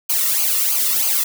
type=noise with flanger; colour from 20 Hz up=blue; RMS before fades=-18 dBFS; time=0.09-1.24 s; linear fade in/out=10 ms; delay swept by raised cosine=0.54 to 1.31 ms; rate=3.1 Hz; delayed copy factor=-0.8; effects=none